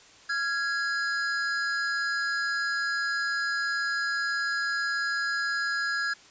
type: tone pair together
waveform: square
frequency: 1379.3 / 1661 Hz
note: F6 / G#6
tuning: -22 / 0 cents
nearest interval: minor third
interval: 322 cents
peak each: -33 / -28 dBFS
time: 0.29-6.14 s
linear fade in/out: 10 ms
effects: white hiss -53 dBFS RMS until 6.3 s + resampled to 16000 Hz